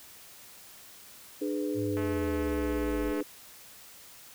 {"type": "chord", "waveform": "sine", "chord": "G# diminished", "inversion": "second", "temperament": "just", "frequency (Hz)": [299, 415.3, 498.4], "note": ["D4", "G#4", "B4"], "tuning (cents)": [31, 0, 16], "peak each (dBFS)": [-31, -34, -36], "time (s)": [1.41, 3.23], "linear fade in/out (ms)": 10}
{"type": "exponential sweep", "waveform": "sine", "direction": "down", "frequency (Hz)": [112, 48.67], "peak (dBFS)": -34, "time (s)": [1.74, 3.14], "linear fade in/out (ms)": 50}
{"type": "click train", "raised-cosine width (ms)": 0.5, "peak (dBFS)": -26, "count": 268, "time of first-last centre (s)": [1.97, 3.206], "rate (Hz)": 216}
{"effects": ["white hiss -51 dBFS RMS until 4.34 s"]}